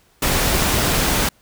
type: noise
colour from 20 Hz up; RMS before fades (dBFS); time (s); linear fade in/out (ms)
pink; -18; 0.22-1.29; 5
effects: pink hiss -57 dBFS RMS until 1.41 s